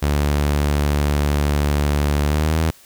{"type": "tone with pitch glide", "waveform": "sawtooth", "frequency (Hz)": [72.9, 80.42], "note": ["D2", "E2"], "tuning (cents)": [-12, -42], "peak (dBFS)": -12, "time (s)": [0.02, 2.71], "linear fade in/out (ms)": 10, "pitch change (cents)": 170, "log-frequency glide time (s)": [2.25, 2.59], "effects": ["white hiss -48 dBFS RMS until 2.85 s"]}